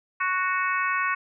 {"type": "harmonic tone", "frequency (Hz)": 370, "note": "F#4", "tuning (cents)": 0, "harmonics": [3, 4, 5, 6, 7], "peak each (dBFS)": [-26, -28, -30, -32, -33], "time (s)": [0.2, 1.15], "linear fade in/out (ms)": 10, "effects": []}